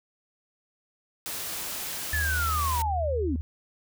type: noise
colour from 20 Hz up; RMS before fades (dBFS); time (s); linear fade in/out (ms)
white; -34; 1.26-2.82; 0
type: tone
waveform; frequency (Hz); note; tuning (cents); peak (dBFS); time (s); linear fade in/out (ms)
sine; 77.78; D#2; 0; -28; 2.13-3.41; 0
type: linear sweep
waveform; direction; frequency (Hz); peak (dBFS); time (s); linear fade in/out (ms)
sine; down; 1760 to 231.6; -26; 2.13-3.36; 2
effects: none